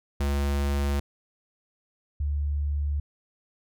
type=tone pair in turn; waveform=square / sine; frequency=70.6 / 72.58 Hz; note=C#2 / D2; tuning=+32 / -20 cents; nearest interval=unison; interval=48 cents; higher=second; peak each=-24 dBFS; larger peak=neither; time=0.2-1 / 2.2-3 s; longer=neither; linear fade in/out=5 ms; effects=none